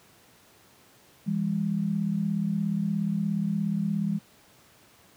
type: tone pair together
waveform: sine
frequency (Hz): 166.14 / 203.1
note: E3 / G#3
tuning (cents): +14 / -38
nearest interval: minor third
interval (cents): 348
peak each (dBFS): -28 / -26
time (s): 1.26-4.19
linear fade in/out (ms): 20
effects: pink hiss -57 dBFS RMS until 5.16 s + high-pass 100 Hz 12 dB/octave